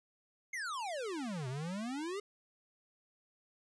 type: exponential two-way sweep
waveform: square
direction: down then up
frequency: 2171 to 123.47 to 421.7 Hz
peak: -38 dBFS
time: 0.53-2.2 s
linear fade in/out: 5 ms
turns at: 1.48 s
effects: resampled to 22050 Hz